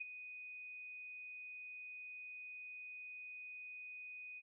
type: tone with ADSR envelope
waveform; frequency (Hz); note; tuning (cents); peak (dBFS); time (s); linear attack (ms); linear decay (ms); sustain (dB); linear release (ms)
sine; 2489; D#7; 0; -38; 0-4.42; 13; 17; -10; 41
effects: none